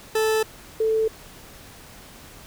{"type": "tone pair in turn", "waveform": ["40% pulse", "sine"], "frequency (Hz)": [437.9, 441.5], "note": ["A4", "A4"], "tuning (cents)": [-8, 6], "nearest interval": "unison", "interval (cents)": 14, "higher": "second", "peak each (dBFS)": -18, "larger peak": "neither", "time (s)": [[0.15, 0.43], [0.8, 1.08]], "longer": "neither", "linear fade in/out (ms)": 5, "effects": ["pink hiss -45 dBFS RMS until 2.46 s"]}